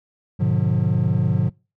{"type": "chord", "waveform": "triangle", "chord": "G# diminished seventh", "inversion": "none", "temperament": "just", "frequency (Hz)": [103.83, 124.59, 149.51, 179.41], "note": ["G#2", "B2", "D3", "F3"], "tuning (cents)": [0, 16, 31, 47], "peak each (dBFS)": -20, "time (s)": [0.39, 1.5], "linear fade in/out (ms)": 20, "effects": ["noise-tail reverb RT60 0.3 s tail -25 dB re dry", "tanh soft clip ceiling -5 dBFS"]}